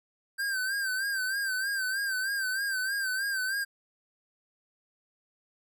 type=tone with vibrato; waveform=square; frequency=1566 Hz; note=G6; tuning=2 cents flat; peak=-29 dBFS; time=0.38-3.65 s; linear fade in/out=20 ms; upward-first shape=sine; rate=3.2 Hz; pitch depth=71 cents each way; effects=none